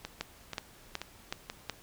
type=two click trains; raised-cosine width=0.2 ms; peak=-20 / -16 dBFS; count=4 / 5; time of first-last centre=0.05-1.499 / 0.21-1.697 s; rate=2.07 / 2.69 Hz; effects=pink hiss -56 dBFS RMS until 1.82 s